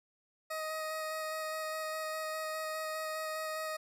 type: tone with vibrato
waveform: 20% pulse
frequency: 628 Hz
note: D#5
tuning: 16 cents sharp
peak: -31 dBFS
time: 0.5-3.77 s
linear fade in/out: 10 ms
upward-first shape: square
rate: 4.9 Hz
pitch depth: 8 cents each way
effects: none